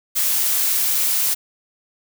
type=noise; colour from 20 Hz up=blue; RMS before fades=-19 dBFS; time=0.15-1.35 s; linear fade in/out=20 ms; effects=none